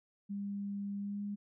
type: tone with pitch glide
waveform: sine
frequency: 200.9 to 203.9 Hz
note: G3 to G#3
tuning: +43 to -32 cents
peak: -36 dBFS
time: 0.29-1.36 s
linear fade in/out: 20 ms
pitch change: +25 cents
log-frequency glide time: 0.99-1.22 s
effects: none